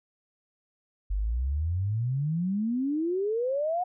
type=exponential sweep; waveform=sine; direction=up; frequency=46.25 to 740 Hz; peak=-25 dBFS; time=1.1-3.84 s; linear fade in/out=10 ms; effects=none